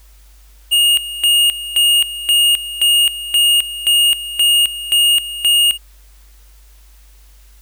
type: tone with tremolo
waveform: square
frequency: 2850 Hz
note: F7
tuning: 34 cents sharp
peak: -10 dBFS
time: 0.71-5.78 s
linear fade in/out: 20 ms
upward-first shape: square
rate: 1.9 Hz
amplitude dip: 80%
effects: added 50 Hz sine -42 dBFS peak until 7.61 s + white hiss -52 dBFS RMS until 7.61 s